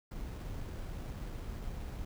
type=noise with sample-and-hold; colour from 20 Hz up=brown; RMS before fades=-41 dBFS; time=0.11-2.05 s; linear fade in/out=5 ms; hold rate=6300 Hz; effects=none